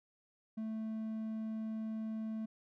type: tone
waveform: triangle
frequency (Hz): 220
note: A3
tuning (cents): 0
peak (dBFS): -35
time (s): 0.57-2.46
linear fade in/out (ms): 10
effects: none